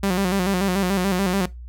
sawtooth tone with vibrato, 188.9 Hz, F#3, 36 cents sharp, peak -15 dBFS, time 0.03-1.46 s, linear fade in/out 5 ms, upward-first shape square, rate 6.9 Hz, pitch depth 77 cents each way, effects noise-tail reverb RT60 0.2 s tail -20 dB re dry + added 60 Hz sine -34 dBFS peak until 1.68 s

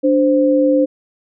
sine tone pair together, 292.7 / 521 Hz, D4 / C5, -6 / -7 cents, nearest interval minor seventh, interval 999 cents, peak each -13 dBFS, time 0.03-0.86 s, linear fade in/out 20 ms, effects none

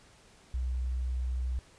sine tone, 62.9 Hz, B1, 32 cents sharp, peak -29 dBFS, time 0.54-1.59 s, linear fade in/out 0 ms, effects pink hiss -59 dBFS RMS until 1.78 s + resampled to 22050 Hz

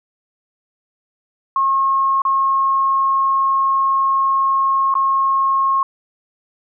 sine tone with dropouts, 1082 Hz, C#6, 42 cents flat, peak -13 dBFS, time 1.56-5.83 s, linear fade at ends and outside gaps 2 ms, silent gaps 2.219-2.251 / 4.941-4.952 s, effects none

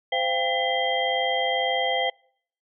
sine tone cluster, 517 / 689 / 791 / 2024 / 3190 Hz, C5 / F5 / G5 / B6 / G7, -21 / -24 / +15 / +42 / +30 cents, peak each -28 dBFS, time 0.12-2.1 s, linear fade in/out 5 ms, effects noise-tail reverb RT60 0.6 s tail -26 dB re dry

